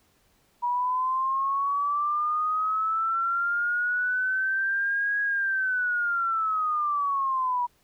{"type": "linear two-way sweep", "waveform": "sine", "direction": "up then down", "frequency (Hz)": [962, 1657, 962], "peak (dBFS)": -23, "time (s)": [0.62, 7.67], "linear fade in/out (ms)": 20, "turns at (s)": 5.2, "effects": ["pink hiss -65 dBFS RMS until 7.83 s"]}